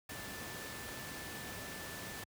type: tone in noise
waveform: sine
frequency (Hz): 1760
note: A6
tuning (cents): 0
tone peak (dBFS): -50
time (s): 0.09-2.24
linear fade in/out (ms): 5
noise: pink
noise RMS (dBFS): -45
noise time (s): 0.09-2.24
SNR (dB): -8
effects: high-pass 80 Hz 12 dB/octave